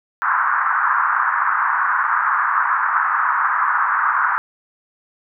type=band-pass noise; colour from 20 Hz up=pink; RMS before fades=-18 dBFS; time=0.22-4.38 s; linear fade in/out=0 ms; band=1000 to 1600 Hz; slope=48 dB/octave; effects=none